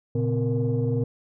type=tone cluster; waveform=sine; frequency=118.3 / 140.1 / 255.2 / 466.7 Hz; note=A#2 / C#3 / C4 / A#4; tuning=+26 / +19 / -43 / +2 cents; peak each=-23 / -28 / -28 / -27 dBFS; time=0.15-1.04 s; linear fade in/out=5 ms; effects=tanh soft clip ceiling -15 dBFS